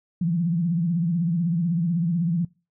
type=tone with vibrato; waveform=sine; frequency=170 Hz; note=F3; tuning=46 cents flat; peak=-20 dBFS; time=0.21-2.45 s; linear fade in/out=5 ms; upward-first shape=sine; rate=16 Hz; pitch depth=120 cents each way; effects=noise-tail reverb RT60 0.3 s tail -23 dB re dry